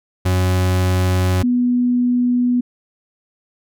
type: tone pair in turn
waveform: 40% pulse / sine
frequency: 92 / 245.6 Hz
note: F#2 / B3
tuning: -9 / -9 cents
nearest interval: octave + perfect fourth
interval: 1700 cents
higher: second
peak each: -13 dBFS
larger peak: neither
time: 0.25-1.43 / 1.43-2.61 s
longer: neither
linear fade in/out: 10 ms
effects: none